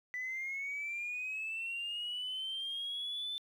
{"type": "linear sweep", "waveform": "sine", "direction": "up", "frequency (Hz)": [1979, 3545], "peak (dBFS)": -35, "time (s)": [0.14, 3.38], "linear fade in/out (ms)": 0, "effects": ["tanh soft clip ceiling -33 dBFS", "11-bit"]}